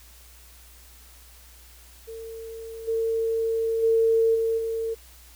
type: tone with level steps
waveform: sine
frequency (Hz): 452.1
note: A4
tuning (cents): +47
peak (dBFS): -35 / -22 / -17 / -21 / -25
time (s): 2.07-4.95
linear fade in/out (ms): 20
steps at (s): 2.87 / 3.82 / 4.34 / 4.57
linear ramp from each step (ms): 20
effects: added 60 Hz sine -50 dBFS peak until 5.35 s + white hiss -52 dBFS RMS until 5.35 s